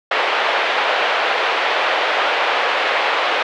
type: band-pass noise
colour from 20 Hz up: pink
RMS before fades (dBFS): -18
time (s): 0.11-3.43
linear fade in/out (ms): 5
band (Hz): 510 to 3300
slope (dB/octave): 24
effects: none